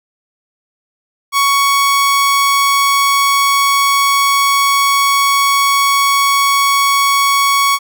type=tone; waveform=sawtooth; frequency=1115 Hz; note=C#6; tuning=10 cents sharp; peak=-6 dBFS; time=1.32-7.79 s; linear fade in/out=50 ms; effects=none